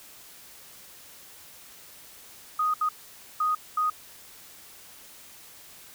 sine tone bursts at uneven times, 1244.5 Hz, D#6, in tune, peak -22 dBFS, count 4, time 2.59-2.74 / 2.81-2.89 / 3.4-3.55 / 3.77-3.9 s, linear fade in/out 5 ms, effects white hiss -49 dBFS RMS until 5.94 s

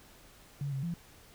sine tone with pitch steps, 141.6 / 135.2 / 170.4 Hz, C#3 / C#3 / F3, +37 / -43 / -42 cents, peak -32 dBFS, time 0.61-0.94 s, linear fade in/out 2 ms, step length 110 ms, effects pink hiss -57 dBFS RMS until 1.34 s

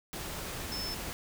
sine tone in noise, 5274 Hz, E8, in tune, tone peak -36 dBFS, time 0.72-0.94 s, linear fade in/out 0 ms, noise pink, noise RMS -39 dBFS, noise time 0.13-1.13 s, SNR 0 dB, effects none

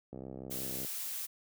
click train, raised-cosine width 2 ms, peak -30 dBFS, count 48, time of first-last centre 0.13-0.848 s, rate 65.5 Hz
blue noise, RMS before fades -39 dBFS, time 0.5-1.27 s, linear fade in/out 20 ms
effects high-pass 100 Hz 12 dB/octave

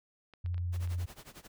clicks, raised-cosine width 0.3 ms, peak -37 dBFS, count 8, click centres 0.337 / 0.461 / 0.544 / 0.58 / 0.761 / 0.827 / 0.875 / 0.934 s
sine tone with vibrato, 88 Hz, F2, 14 cents sharp, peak -31 dBFS, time 0.44-1.06 s, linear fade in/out 10 ms, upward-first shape sine, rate 16 Hz, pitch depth 13 cents each way
pink noise with tremolo, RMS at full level -48 dBFS, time 0.72-1.48 s, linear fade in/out 20 ms, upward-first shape sine, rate 11 Hz, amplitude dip 90%
effects none

